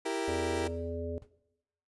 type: chord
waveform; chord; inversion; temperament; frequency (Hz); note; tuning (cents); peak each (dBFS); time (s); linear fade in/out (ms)
30% pulse; E diminished; none; equal; 329.6 / 392 / 466.2; E4 / G4 / Bb4; 0 / 0 / 0; -33; 0.05-0.68; 10
type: harmonic tone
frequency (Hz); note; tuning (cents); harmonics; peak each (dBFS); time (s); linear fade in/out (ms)
84; E2; +33; 1 / 3 / 5 / 7; -38 / -42 / -38 / -40; 0.28-1.18; 0
type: noise with exponential decay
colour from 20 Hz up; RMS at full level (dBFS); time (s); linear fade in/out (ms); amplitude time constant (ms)
brown; -48; 1.22-1.31; 1; 19
effects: noise-tail reverb RT60 0.8 s tail -18 dB re dry + resampled to 24000 Hz